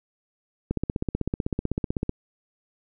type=click train; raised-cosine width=3 ms; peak=-12 dBFS; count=23; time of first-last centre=0.71-2.094 s; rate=15.9 Hz; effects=none